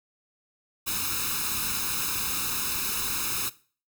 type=noise with comb filter; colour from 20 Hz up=white; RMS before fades=-29 dBFS; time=0.86-3.5 s; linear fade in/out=20 ms; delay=0.77 ms; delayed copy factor=+0.85; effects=noise-tail reverb RT60 0.4 s tail -18 dB re dry